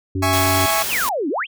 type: harmonic tone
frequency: 94.6 Hz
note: F#2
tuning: 39 cents sharp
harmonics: 1 / 3 / 4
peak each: -21 / -24 / -29 dBFS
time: 0.15-0.66 s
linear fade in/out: 5 ms
type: chord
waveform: sawtooth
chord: C# minor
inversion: first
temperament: equal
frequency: 659.3 / 830.6 / 1108.7 Hz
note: E5 / G#5 / C#6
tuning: 0 / 0 / 0 cents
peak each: -18 dBFS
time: 0.22-0.83 s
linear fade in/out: 10 ms
type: noise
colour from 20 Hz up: white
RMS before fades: -24 dBFS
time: 0.33-1.09 s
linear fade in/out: 0 ms
type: exponential two-way sweep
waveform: sine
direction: down then up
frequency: 3447 to 261.6 to 3447 Hz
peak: -19 dBFS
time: 0.88-1.47 s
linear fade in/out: 50 ms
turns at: 1.29 s
effects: none